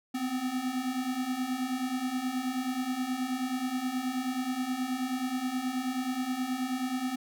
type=beating tone pair; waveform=square; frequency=249.5 / 258.9 Hz; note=B3 / C4; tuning=+18 / -18 cents; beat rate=9.4 Hz; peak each=-36 / -32 dBFS; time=0.14-7.16 s; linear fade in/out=10 ms; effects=none